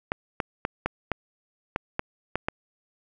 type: clicks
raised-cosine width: 0.5 ms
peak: -10 dBFS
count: 9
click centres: 0.119 / 0.402 / 0.651 / 0.86 / 1.117 / 1.761 / 1.994 / 2.356 / 2.485 s
effects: none